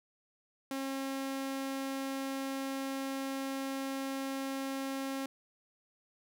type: tone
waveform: sawtooth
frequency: 270 Hz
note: C#4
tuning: 45 cents flat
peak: -31 dBFS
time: 0.71-5.26 s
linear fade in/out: 2 ms
effects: none